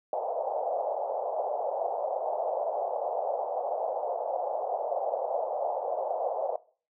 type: band-pass noise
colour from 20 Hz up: pink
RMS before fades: -31 dBFS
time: 0.13-6.56 s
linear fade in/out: 2 ms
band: 530 to 800 Hz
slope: 48 dB/octave
effects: noise-tail reverb RT60 0.4 s tail -19 dB re dry